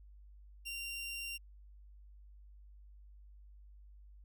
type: tone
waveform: sawtooth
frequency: 2768 Hz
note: F7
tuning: 16 cents flat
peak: -37 dBFS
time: 0.65-1.38 s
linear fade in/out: 20 ms
effects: added 50 Hz sine -54 dBFS peak until 4.24 s